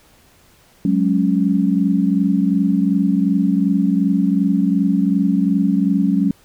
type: chord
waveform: sine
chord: F# suspended second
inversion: none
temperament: equal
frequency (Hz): 185 / 207.7 / 277.2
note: F#3 / G#3 / C#4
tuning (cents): 0 / 0 / 0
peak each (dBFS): -17 / -18 / -18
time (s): 0.85-6.31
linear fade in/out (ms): 2
effects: pink hiss -52 dBFS RMS until 6.44 s